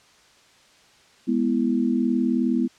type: chord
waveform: sine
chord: E major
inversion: first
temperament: equal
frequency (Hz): 207.7 / 246.9 / 329.6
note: G#3 / B3 / E4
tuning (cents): 0 / 0 / 0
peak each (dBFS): -25 / -21 / -26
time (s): 1.27-2.68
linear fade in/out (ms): 20
effects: white hiss -55 dBFS RMS until 2.78 s + low-pass 6000 Hz 12 dB/octave